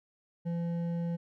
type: tone with hard clipping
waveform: triangle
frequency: 170 Hz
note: F3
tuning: 46 cents flat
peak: -32 dBFS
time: 0.45-1.17 s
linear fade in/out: 20 ms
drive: 11 dB
effects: none